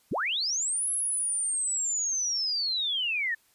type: linear two-way sweep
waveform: sine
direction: up then down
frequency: 56 to 10950 to 1752 Hz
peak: -26 dBFS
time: 0.11-3.35 s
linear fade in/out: 10 ms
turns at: 0.9 s
effects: white hiss -65 dBFS RMS until 3.54 s + resampled to 32000 Hz